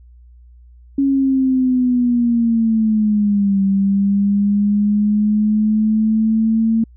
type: linear two-way sweep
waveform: sine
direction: down then up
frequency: 277.2 to 194.8 to 225.9 Hz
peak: -12 dBFS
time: 0.98-6.84 s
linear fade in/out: 5 ms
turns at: 3.62 s
effects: added 60 Hz sine -41 dBFS peak until 6.96 s